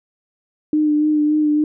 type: tone with vibrato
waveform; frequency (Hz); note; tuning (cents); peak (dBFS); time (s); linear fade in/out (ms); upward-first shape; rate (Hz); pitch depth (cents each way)
sine; 301.9; D4; +48; -13; 0.73-1.64; 2; sine; 3.5; 22
effects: none

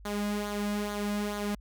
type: tone with flanger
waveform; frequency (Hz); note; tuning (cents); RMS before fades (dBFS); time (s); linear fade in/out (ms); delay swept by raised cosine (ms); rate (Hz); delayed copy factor
sawtooth; 206.4; G#3; -10; -32; 0.05-1.55; 5; 0.37 to 2.27; 2.3; -0.55
effects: added 50 Hz sine -47 dBFS peak until 1.6 s

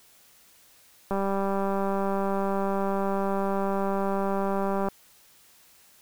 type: click train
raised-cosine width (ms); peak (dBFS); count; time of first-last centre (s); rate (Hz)
1; -15; 741; 1.11-4.886; 196
effects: white hiss -57 dBFS RMS until 6.01 s

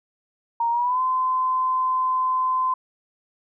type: tone with pitch glide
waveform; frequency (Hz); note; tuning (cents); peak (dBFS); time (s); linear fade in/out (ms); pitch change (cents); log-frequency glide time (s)
sine; 932.3 to 1028.5; A#5 to C6; 0 to -30; -19; 0.6-2.74; 5; +170; 0.7-1.01
effects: none

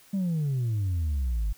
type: exponential sweep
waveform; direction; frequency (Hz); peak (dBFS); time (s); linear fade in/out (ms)
sine; down; 202.1 to 48.43; -22; 0.13-1.53; 10
effects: tanh soft clip ceiling -23 dBFS + white hiss -56 dBFS RMS until 1.57 s

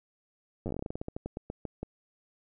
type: slowing click train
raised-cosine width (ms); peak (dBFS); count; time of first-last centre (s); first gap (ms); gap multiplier
2; -22; 21; 0.66-1.83; 9; 1.17
effects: none

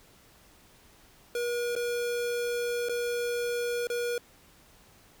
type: tone with dropouts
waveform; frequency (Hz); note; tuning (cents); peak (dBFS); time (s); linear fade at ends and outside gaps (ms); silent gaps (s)
square; 479.8; A#4; +50; -29; 1.35-4.18; 2; 1.753-1.762 / 2.887-2.894 / 3.871-3.9
effects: pink hiss -58 dBFS RMS until 5.2 s

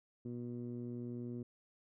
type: tone with low-pass filter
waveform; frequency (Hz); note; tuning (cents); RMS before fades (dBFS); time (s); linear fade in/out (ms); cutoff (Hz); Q
15% pulse; 120.8; B2; -38; -43; 0.25-1.43; 5; 300; 1.7
effects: none

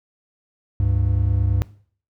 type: tone pair together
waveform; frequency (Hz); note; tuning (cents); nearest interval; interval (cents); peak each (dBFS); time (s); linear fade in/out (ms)
triangle; 71 / 100.3; C#2 / G2; +42 / +40; tritone; 598; -19 / -16; 0.8-1.62; 0
effects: noise-tail reverb RT60 0.5 s tail -20 dB re dry

